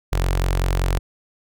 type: tone with notch filter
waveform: sawtooth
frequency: 45.16 Hz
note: F#1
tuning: 41 cents flat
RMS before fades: -20 dBFS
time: 0.12-0.99 s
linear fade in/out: 10 ms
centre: 230 Hz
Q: 1.3
effects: none